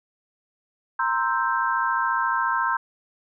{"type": "chord", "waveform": "sine", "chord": "C dominant seventh", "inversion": "third", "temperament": "equal", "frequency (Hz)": [932.3, 1046.5, 1318.5, 1568], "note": ["Bb5", "C6", "E6", "G6"], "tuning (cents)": [0, 0, 0, 0], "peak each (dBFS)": [-26, -25, -28, -26], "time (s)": [0.99, 2.77], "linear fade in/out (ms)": 5, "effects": []}